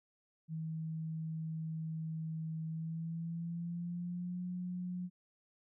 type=tone with pitch glide; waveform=sine; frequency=160 to 179.59 Hz; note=D#3 to F3; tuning=+49 to +49 cents; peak=-37 dBFS; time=0.48-5.1 s; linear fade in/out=50 ms; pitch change=+200 cents; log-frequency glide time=2.66-4.42 s; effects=none